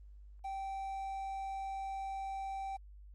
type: tone with quantisation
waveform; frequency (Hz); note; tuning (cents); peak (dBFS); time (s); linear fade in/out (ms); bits
triangle; 778; G5; -13; -36; 0.44-2.77; 10; 11
effects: added 50 Hz sine -51 dBFS peak until 3.14 s + Opus 24 kbps